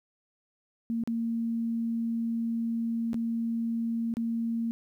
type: tone with dropouts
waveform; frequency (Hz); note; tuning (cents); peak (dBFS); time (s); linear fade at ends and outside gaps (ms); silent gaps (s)
sine; 230; A#3; -23; -27; 0.9-4.71; 0; 1.037-1.075 / 3.132-3.143 / 4.139-4.169
effects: 11-bit